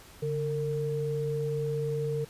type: tone pair together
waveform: sine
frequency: 143.6 / 455.9 Hz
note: D3 / A#4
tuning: -39 / -39 cents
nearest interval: octave + minor sixth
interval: 2000 cents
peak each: -31 / -30 dBFS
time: 0.22-2.25 s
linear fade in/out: 10 ms
effects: pink hiss -52 dBFS RMS until 2.29 s + resampled to 32000 Hz